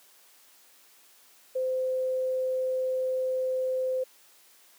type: tone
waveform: sine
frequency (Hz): 516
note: C5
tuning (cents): -24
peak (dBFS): -25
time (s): 1.55-4.04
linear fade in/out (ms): 10
effects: white hiss -58 dBFS RMS until 4.78 s + high-pass 300 Hz 12 dB/octave